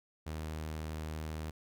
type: tone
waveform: sawtooth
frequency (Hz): 78.1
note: D#2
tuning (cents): +7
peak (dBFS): -34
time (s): 0.26-1.51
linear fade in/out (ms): 10
effects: none